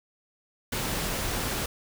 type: noise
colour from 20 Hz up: pink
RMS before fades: -30 dBFS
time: 0.72-1.66 s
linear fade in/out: 5 ms
effects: none